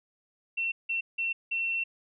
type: tone bursts at uneven times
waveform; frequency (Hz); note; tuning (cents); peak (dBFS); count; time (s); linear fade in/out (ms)
sine; 2707; E7; +45; -27; 4; 0.57-0.72 / 0.89-1.01 / 1.18-1.33 / 1.51-1.84; 10
effects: none